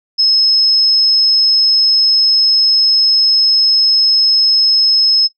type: tone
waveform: sine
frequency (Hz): 5180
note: E8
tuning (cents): -31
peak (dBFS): -7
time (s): 0.18-5.28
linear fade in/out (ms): 20
effects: noise-tail reverb RT60 0.1 s tail -18 dB re dry